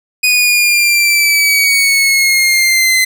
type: exponential sweep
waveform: sawtooth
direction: down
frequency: 2489 to 2045 Hz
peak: -5 dBFS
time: 0.23-3.05 s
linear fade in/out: 10 ms
effects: none